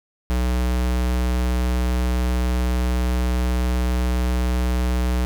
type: tone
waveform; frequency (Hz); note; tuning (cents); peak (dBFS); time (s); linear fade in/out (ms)
square; 61.74; B1; 0; -19; 0.3-5.25; 0
effects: none